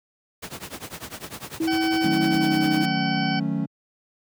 pink noise with tremolo, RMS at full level -32 dBFS, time 0.42-2.86 s, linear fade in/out 10 ms, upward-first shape triangle, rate 10 Hz, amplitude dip 95%
sine tone with pitch glide, 323.9 to 309.1 Hz, E4 to D#4, -30 to -11 cents, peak -21 dBFS, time 1.6-2.84 s, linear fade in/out 5 ms, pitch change -81 cents, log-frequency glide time 2.27-2.72 s
harmonic tone, 760 Hz, F#5, 46 cents sharp, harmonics 1 / 2 / 3 / 4 / 6 / 7, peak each -28 / -31 / -33 / -34 / -36 / -36 dBFS, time 1.67-3.4 s, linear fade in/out 10 ms
triangle chord, D# half-diminished seventh, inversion none, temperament equal, 155.56 / 185 / 220 / 277.2 Hz, D#3 / F#3 / A3 / C#4, 0 / 0 / 0 / 0 cents, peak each -26 dBFS, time 2.03-3.66 s, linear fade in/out 10 ms
effects high-pass 100 Hz 12 dB/octave

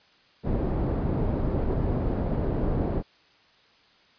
pink low-pass noise, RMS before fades -26 dBFS, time 0.43-3.03 s, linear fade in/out 50 ms, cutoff 520 Hz, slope 12 dB/octave, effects white hiss -59 dBFS RMS until 4.18 s + resampled to 11025 Hz

